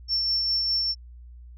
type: tone with tremolo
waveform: sine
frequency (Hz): 5420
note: E8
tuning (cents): +47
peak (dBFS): -20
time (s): 0.08-0.95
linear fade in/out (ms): 50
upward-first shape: sine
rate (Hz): 4.9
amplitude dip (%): 30
effects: tanh soft clip ceiling -16 dBFS + added 60 Hz sine -42 dBFS peak until 1.57 s